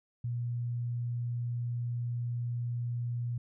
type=tone; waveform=sine; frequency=120 Hz; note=B2; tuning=49 cents flat; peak=-31 dBFS; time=0.24-3.38 s; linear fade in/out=5 ms; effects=none